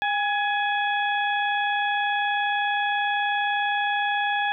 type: harmonic tone with a mistuned harmonic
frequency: 841 Hz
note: G#5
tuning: 22 cents sharp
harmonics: 1 / 2 / 3 / 4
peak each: -24 / -26 / -32 / -33 dBFS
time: 0.02-4.52 s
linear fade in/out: 0 ms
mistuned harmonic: 1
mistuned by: -55 cents
effects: none